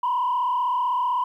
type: tone with frequency modulation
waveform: sine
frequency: 987.8 Hz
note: B5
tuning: in tune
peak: -19 dBFS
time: 0.03-1.24 s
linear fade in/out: 5 ms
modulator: 35.8 Hz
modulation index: 1.1
effects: tanh soft clip ceiling -17 dBFS + 10-bit